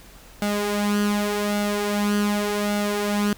sawtooth tone with flanger, 206.2 Hz, G#3, 12 cents flat, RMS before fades -23 dBFS, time 0.42-3.33 s, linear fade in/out 0 ms, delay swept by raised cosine 1.4 to 4.2 ms, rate 0.86 Hz, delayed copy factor +0.6, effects added 44 Hz sine -49 dBFS peak until 3.37 s + pink hiss -48 dBFS RMS until 3.37 s

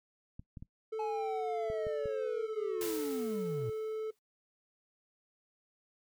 clicks, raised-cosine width 5 ms, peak -33 dBFS, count 6, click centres 0.395 / 0.572 / 0.625 / 1.701 / 1.868 / 2.057 s
triangle tone with pitch glide, 440 to 436.7 Hz, A4 to A4, 0 to -13 cents, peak -32 dBFS, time 0.92-4.11 s, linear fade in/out 10 ms, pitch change -13 cents, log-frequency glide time 1.59-2.16 s
triangle linear sweep, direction down, 857 to 110 Hz, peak -34 dBFS, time 0.99-3.7 s, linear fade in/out 5 ms
white noise with exponential decay, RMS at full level -40 dBFS, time 2.81-4.19 s, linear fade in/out 2 ms, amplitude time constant 300 ms
effects noise-tail reverb RT60 0.1 s tail -20 dB re dry

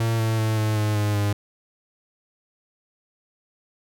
45% pulse tone with pitch steps, 113.9 / 111.94 / 110.02 / 108.13 / 106.27 / 104.45 / 102.65 Hz, A#2 / A2 / A2 / A2 / G#2 / G#2 / G#2, -40 / +30 / 0 / -30 / +40 / +10 / -20 cents, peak -20 dBFS, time 0-1.33 s, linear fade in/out 5 ms, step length 190 ms, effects none

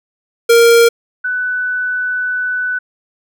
square / sine tone pair in turn, 466.2 / 1494.3 Hz, A#4 / F#6, 0 / +17 cents, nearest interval octave + minor sixth, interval 2017 cents, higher second, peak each -6 / -15 dBFS, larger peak first, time 0.49-0.89 / 1.24-2.79 s, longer second, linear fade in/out 10 ms, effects none

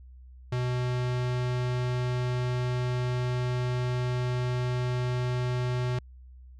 square tone, 124.5 Hz, B2, 14 cents sharp, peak -27 dBFS, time 0.52-5.99 s, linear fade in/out 5 ms, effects added 63 Hz sine -46 dBFS peak until 6.59 s + low-pass 5000 Hz 12 dB/octave

